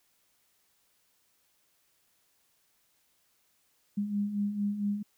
sine beating tone pair, 200.7 / 205.1 Hz, G3 / G#3, +41 / -21 cents, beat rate 4.4 Hz, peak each -36 / -29 dBFS, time 3.97-5.03 s, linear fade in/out 10 ms, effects white hiss -71 dBFS RMS until 5.17 s

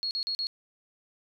sine tone bursts, 4315 Hz, C#8, 47 cents flat, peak -28 dBFS, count 4, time 0.03-0.469 s, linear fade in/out 0 ms, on 79 ms, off 41 ms, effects none

